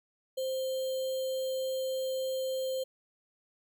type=tone with sample-and-hold; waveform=sine; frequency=523.3 Hz; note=C5; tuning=in tune; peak=-30 dBFS; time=0.37-2.84 s; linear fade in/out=10 ms; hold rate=3675 Hz; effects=none